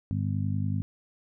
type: harmonic tone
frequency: 50.5 Hz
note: G#1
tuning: 48 cents flat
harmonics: 2 / 3 / 4 / 5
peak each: -28 / -32 / -34 / -36 dBFS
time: 0.11-0.82 s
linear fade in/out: 0 ms
effects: none